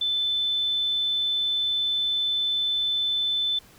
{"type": "tone", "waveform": "sine", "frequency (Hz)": 3520, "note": "A7", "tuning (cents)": 0, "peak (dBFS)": -22, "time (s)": [0.01, 3.59], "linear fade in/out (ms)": 5, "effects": ["pink hiss -53 dBFS RMS until 3.78 s"]}